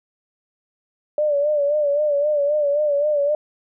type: tone with vibrato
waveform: sine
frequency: 586 Hz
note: D5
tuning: 4 cents flat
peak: -16 dBFS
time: 1.18-3.35 s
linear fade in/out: 2 ms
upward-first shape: sine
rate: 3.8 Hz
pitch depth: 63 cents each way
effects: none